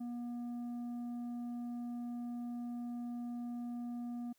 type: tone with tanh clipping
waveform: sine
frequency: 240.2 Hz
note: B3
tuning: 48 cents flat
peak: -40 dBFS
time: 0-4.33 s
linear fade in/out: 10 ms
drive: 6 dB
effects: white hiss -75 dBFS RMS until 4.38 s